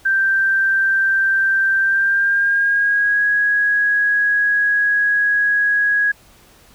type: tone with pitch glide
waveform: sine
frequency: 1570 to 1660.5 Hz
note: G6 to G#6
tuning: +2 to -1 cents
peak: -13 dBFS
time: 0.05-6.12 s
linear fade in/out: 10 ms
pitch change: +97 cents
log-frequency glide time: 1.8-3.25 s
effects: pink hiss -49 dBFS RMS until 6.74 s